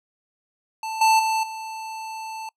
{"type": "tone with level steps", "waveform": "square", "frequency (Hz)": 884, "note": "A5", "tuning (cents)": 8, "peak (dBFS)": [-28, -15, -21, -32], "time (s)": [0.83, 2.49], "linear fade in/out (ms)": 2, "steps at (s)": [1.01, 1.19, 1.43], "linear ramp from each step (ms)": 5, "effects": ["noise-tail reverb RT60 0.1 s tail -25 dB re dry", "low-pass 10000 Hz 12 dB/octave"]}